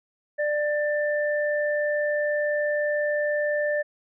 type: tone pair together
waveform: sine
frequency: 593 / 1777 Hz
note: D5 / A6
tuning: +17 / +17 cents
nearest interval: octave + perfect fifth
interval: 1900 cents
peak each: -23 / -28 dBFS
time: 0.38-3.83 s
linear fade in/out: 20 ms
effects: none